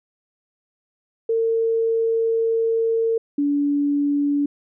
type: tone pair in turn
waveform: sine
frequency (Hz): 453.9 / 287.2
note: A#4 / D4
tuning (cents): -46 / -39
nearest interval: minor sixth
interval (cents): 793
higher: first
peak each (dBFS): -17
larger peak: neither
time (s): 1.29-3.18 / 3.38-4.46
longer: first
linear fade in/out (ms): 5
effects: none